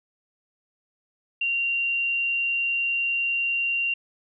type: tone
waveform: sine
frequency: 2765 Hz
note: F7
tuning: 18 cents flat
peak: -22 dBFS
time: 1.41-3.94 s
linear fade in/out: 5 ms
effects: none